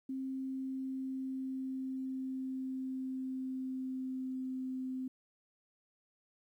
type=tone with pitch glide; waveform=sine; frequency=264.8 to 258.8 Hz; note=C4 to C4; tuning=+21 to -19 cents; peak=-36 dBFS; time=0.09-5.08 s; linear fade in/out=5 ms; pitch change=-40 cents; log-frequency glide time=0.26-4.86 s; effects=12-bit